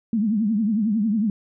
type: tone with vibrato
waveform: sine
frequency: 214.7 Hz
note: A3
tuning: 42 cents flat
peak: -18 dBFS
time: 0.13-1.3 s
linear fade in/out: 2 ms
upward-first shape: triangle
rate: 11 Hz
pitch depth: 170 cents each way
effects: none